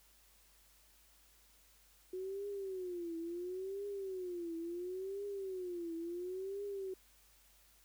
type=tone with vibrato; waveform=sine; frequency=366.3 Hz; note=F#4; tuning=17 cents flat; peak=-39 dBFS; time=2.13-6.94 s; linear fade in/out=5 ms; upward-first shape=triangle; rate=0.72 Hz; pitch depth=190 cents each way; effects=added 50 Hz sine -70 dBFS peak until 7.84 s + white hiss -67 dBFS RMS until 7.84 s